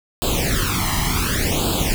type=noise with flanger; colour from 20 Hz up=pink; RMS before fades=-20 dBFS; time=0.22-1.94 s; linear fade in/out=0 ms; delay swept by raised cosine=0.25 to 1 ms; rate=0.68 Hz; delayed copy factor=+0.95; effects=none